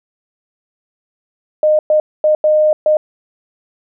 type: tone bursts at uneven times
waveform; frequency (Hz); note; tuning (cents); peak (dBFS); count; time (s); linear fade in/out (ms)
sine; 613; D#5; -26; -8; 5; 1.63-1.79 / 1.9-2 / 2.24-2.35 / 2.44-2.73 / 2.86-2.97; 2
effects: none